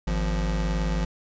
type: tone pair together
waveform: square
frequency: 51.58 / 173.5 Hz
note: G#1 / F3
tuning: -11 / -11 cents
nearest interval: octave + major sixth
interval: 2100 cents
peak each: -25 / -30 dBFS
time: 0.07-1.05 s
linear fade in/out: 5 ms
effects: resampled to 16000 Hz